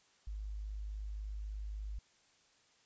sine tone, 51.8 Hz, G#1, 4 cents flat, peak -39 dBFS, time 0.27-1.99 s, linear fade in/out 5 ms, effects white hiss -69 dBFS RMS until 2.85 s + resampled to 16000 Hz

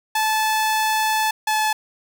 sawtooth tone pair in turn, 870 / 863 Hz, A5 / A5, -20 / -34 cents, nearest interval unison, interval 14 cents, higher first, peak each -14 / -14 dBFS, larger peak neither, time 0.15-1.31 / 1.47-1.73 s, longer first, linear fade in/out 5 ms, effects none

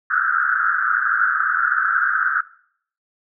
pink band-pass noise, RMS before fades -19 dBFS, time 0.1-2.41 s, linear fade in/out 5 ms, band 1300 to 1600 Hz, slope 96 dB/octave, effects noise-tail reverb RT60 0.6 s tail -20 dB re dry

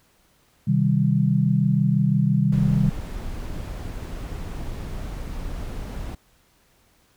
sine chord, C minor, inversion none, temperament just, 130.81 / 156.98 / 196.22 Hz, C3 / Eb3 / G3, 0 / +16 / +2 cents, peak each -21 dBFS, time 0.67-2.9 s, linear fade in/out 10 ms
brown noise, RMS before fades -31 dBFS, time 2.52-6.15 s, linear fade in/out 5 ms
effects pink hiss -61 dBFS RMS until 7.16 s

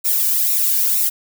violet noise with flanger, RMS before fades -17 dBFS, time 0.04-1.1 s, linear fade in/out 20 ms, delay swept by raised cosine 0.62 to 1.55 ms, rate 2.1 Hz, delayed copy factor -0.7, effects none

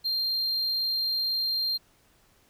triangle tone, 4186 Hz, C8, in tune, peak -24 dBFS, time 0.04-1.78 s, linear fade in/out 20 ms, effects pink hiss -63 dBFS RMS until 2.49 s

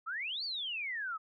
sine exponential two-way sweep, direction up then down, 1244 to 4699 to 1244 Hz, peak -35 dBFS, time 0.06-1.18 s, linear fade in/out 20 ms, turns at 0.44 s, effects none

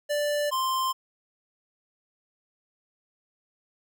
square tone pair in turn, 587.3 / 1046.4 Hz, D5 / C6, 0 / 0 cents, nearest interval minor seventh, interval 1000 cents, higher second, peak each -25 dBFS, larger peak neither, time 0.09-0.51 / 0.51-0.93 s, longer neither, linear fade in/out 20 ms, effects none

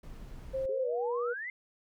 brown noise, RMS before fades -45 dBFS, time 0.03-0.66 s, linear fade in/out 5 ms
sine tone with pitch glide, 531 to 481.3 Hz, C5 to B4, +25 to -45 cents, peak -30 dBFS, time 0.53-1.34 s, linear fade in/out 20 ms, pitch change -170 cents, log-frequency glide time 0.8-0.88 s
sine exponential sweep, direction up, 400.7 to 2115 Hz, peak -36 dBFS, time 0.69-1.5 s, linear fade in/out 2 ms
effects none

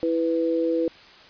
sine tone pair together, 329.6 / 496.3 Hz, E4 / B4, 0 / +8 cents, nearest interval perfect fifth, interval 708 cents, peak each -23 dBFS, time 0.03-0.88 s, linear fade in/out 0 ms, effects white hiss -48 dBFS RMS until 1.29 s + resampled to 11025 Hz

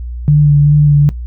sine tone with vibrato, 146.83 Hz, D3, in tune, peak -4 dBFS, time 0.28-1.09 s, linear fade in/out 0 ms, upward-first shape sine, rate 2.5 Hz, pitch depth 23 cents each way, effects noise-tail reverb RT60 0.1 s tail -17 dB re dry + added 60 Hz sine -20 dBFS peak until 1.26 s

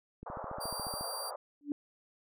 click train, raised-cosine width 3 ms, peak -32 dBFS, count 12, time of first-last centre 0.23-1.01 s, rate 14.1 Hz
pink band-pass noise, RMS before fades -42 dBFS, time 0.26-1.36 s, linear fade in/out 5 ms, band 510 to 1300 Hz, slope 48 dB/octave
20% pulse tone, 4713 Hz, D8, 5 cents sharp, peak -33 dBFS, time 0.6-1.31 s, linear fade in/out 20 ms
sine tone with exponential growth, 290 Hz, D4, 22 cents flat, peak -27 dBFS, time 1.61-1.72 s, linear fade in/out 1 ms, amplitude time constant 23 ms
effects none

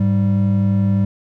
triangle tone pair together, 103.35 / 195.1 Hz, G#2 / G3, -8 / -8 cents, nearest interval major seventh, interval 1100 cents, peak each -14 dBFS, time 0-1.05 s, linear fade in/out 5 ms, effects none

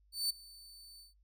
sawtooth tone with ADSR envelope, 4527 Hz, C#8, 36 cents sharp, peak -27 dBFS, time 0.12-1.14 s, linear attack 180 ms, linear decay 9 ms, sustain -23 dB, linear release 140 ms, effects noise-tail reverb RT60 0.1 s tail -22 dB re dry + added 50 Hz sine -65 dBFS peak until 1.23 s

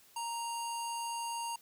square tone with low-pass filter, 932.3 Hz, A#5, in tune, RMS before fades -38 dBFS, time 0.16-1.56 s, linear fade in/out 5 ms, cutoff 9600 Hz, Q 3.4, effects white hiss -62 dBFS RMS until 1.61 s

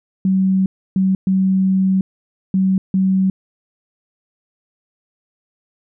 sine tone bursts at uneven times, 189.9 Hz, F#3, 45 cents sharp, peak -12 dBFS, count 5, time 0.25-0.66 / 0.96-1.15 / 1.27-2.01 / 2.54-2.78 / 2.94-3.3 s, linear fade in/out 2 ms, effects none

